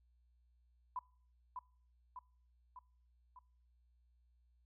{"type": "tone with echo", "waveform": "sine", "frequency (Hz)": 1000, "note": "B5", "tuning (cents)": 21, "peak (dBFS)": -38, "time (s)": [0.96, 0.99], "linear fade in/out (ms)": 2, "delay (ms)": 600, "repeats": 4, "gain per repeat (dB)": -4, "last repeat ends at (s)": 3.39, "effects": ["noise-tail reverb RT60 0.5 s tail -23 dB re dry", "added 60 Hz sine -69 dBFS peak until 4.65 s"]}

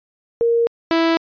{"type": "tone pair in turn", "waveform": ["sine", "sawtooth"], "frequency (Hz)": [466.2, 329.7], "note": ["A#4", "E4"], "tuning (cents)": [0, 0], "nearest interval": "tritone", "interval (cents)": 600, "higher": "first", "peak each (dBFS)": [-13, -10], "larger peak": "second", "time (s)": [[0.41, 0.67], [0.91, 1.17]], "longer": "neither", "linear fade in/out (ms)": 0, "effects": ["resampled to 11025 Hz"]}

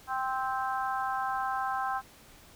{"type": "harmonic tone", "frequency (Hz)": 261.6, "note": "C4", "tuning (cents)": 0, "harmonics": [3, 4, 5, 6], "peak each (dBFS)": [-32, -34, -36, -38], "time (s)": [0.07, 2.02], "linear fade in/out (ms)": 50, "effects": ["pink hiss -55 dBFS RMS until 2.55 s"]}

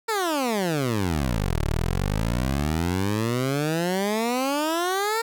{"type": "exponential two-way sweep", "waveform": "15% pulse", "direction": "down then up", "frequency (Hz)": [464.5, 35.81, 464.5], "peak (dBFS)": -16, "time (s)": [0.08, 5.22], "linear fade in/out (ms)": 10, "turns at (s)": 1.62, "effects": []}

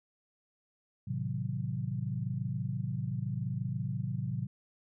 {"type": "chord", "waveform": "sine", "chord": "A diminished seventh", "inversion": "none", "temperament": "equal with one note detuned", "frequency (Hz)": [110, 130.81, 156.74, 185], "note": ["A2", "C3", "Eb3", "Gb3"], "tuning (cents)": [0, 0, 13, 0], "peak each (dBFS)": [-37, -35, -40, -39], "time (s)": [1.07, 4.47], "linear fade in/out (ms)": 10, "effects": []}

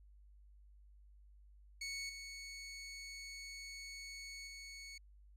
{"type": "tone with level steps", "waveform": "20% pulse", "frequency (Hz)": 2217, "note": "C#7", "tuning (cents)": 0, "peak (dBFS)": [-36, -42, -44], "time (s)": [1.81, 4.98], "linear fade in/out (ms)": 5, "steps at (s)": [2.09, 4.47], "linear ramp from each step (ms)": 5, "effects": ["added 50 Hz sine -59 dBFS peak until 5.36 s", "low-pass 11000 Hz 12 dB/octave"]}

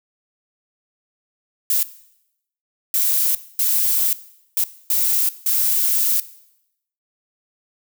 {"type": "noise bursts at uneven times", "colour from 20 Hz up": "violet", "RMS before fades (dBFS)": -18, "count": 6, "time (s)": [[1.7, 1.83], [2.94, 3.35], [3.59, 4.13], [4.57, 4.64], [4.9, 5.29], [5.46, 6.2]], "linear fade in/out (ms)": 2, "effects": ["noise-tail reverb RT60 0.8 s tail -17 dB re dry"]}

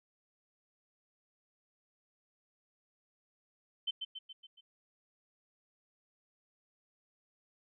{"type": "tone with echo", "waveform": "sine", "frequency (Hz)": 3080, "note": "G7", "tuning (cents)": -31, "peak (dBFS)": -31, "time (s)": [3.87, 3.91], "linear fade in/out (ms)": 10, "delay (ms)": 140, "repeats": 5, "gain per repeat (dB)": -5, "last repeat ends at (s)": 4.61, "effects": []}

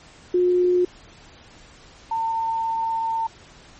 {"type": "tone pair in turn", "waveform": "sine", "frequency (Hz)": [358.8, 904.1], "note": ["F4", "A5"], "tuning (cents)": [47, 47], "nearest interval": "octave + major third", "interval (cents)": 1600, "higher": "second", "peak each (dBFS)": [-15, -21], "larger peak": "first", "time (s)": [[0.34, 0.85], [2.11, 3.27]], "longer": "second", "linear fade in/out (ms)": 5, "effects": ["pink hiss -48 dBFS RMS until 3.79 s", "MP3 32 kbps"]}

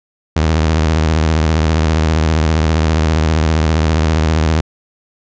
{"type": "tone with vibrato", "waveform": "sawtooth", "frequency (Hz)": 79, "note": "D#2", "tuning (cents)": 27, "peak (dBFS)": -7, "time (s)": [0.36, 4.61], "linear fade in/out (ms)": 5, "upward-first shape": "square", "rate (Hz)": 15, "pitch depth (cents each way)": 76, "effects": ["resampled to 16000 Hz"]}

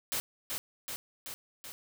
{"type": "noise with echo", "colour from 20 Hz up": "white", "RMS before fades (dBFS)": -33, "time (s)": [0.12, 0.2], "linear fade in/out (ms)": 0, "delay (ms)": 380, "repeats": 4, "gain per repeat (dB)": -3, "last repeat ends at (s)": 1.72, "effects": []}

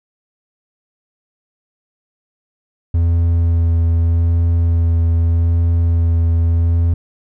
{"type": "tone with vibrato", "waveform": "triangle", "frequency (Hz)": 83.9, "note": "E2", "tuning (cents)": 31, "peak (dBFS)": -9, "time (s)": [2.94, 6.94], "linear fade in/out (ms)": 5, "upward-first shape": "sine", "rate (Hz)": 0.82, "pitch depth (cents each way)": 12, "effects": []}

